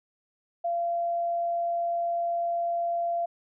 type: tone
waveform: sine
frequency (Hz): 686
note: F5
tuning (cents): -31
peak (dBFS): -25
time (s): 0.64-3.26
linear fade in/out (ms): 10
effects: none